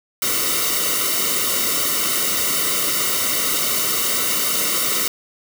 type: noise with comb filter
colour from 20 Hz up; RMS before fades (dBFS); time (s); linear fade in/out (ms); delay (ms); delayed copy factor
white; -20; 0.22-5.08; 2; 1.2; -0.9
effects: none